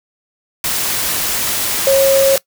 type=tone in noise; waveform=sine; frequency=544 Hz; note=C#5; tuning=33 cents flat; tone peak=-8 dBFS; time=1.87-2.36 s; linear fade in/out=2 ms; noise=white; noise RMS=-18 dBFS; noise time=0.64-2.38 s; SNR=+7 dB; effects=noise-tail reverb RT60 0.1 s tail -21 dB re dry